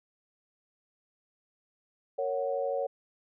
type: chord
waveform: sine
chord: F# major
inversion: first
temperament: just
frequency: 462.5 / 555 / 740 Hz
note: A#4 / C#5 / F#5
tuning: -14 / +2 / 0 cents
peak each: -34 / -30 / -36 dBFS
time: 2.18-2.87 s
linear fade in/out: 10 ms
effects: none